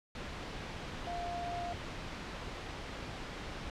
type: tone in noise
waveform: sine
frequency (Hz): 698.5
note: F5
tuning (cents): 0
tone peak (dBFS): -37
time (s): 1.07-1.73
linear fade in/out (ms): 2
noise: pink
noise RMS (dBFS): -42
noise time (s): 0.15-3.7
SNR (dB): +2
effects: low-pass 4000 Hz 12 dB/octave